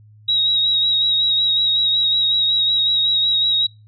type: tone with vibrato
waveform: sine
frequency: 3817 Hz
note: A#7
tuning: 40 cents sharp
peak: -14 dBFS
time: 0.28-3.67 s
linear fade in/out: 10 ms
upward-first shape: sine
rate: 5.4 Hz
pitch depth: 28 cents each way
effects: noise-tail reverb RT60 0.3 s tail -26 dB re dry + added 106 Hz sine -44 dBFS peak until 3.87 s